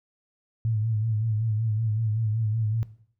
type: tone with vibrato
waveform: sine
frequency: 110 Hz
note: A2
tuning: in tune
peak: -22 dBFS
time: 0.65-2.83 s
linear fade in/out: 0 ms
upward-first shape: sine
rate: 5.3 Hz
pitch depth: 58 cents each way
effects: noise-tail reverb RT60 0.6 s tail -17 dB re dry